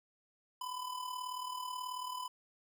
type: tone with amplitude modulation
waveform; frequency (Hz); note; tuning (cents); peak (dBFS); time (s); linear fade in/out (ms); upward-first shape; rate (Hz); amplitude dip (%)
square; 1004; B5; +28; -37; 0.61-2.28; 5; sine; 38.4; 60
effects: none